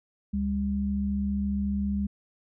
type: tone pair together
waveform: sine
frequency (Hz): 71.8 / 200.9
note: D2 / G3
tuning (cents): -39 / +43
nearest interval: octave + tritone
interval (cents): 1782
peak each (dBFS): -31 / -26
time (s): 0.33-2.07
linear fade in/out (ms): 10
effects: none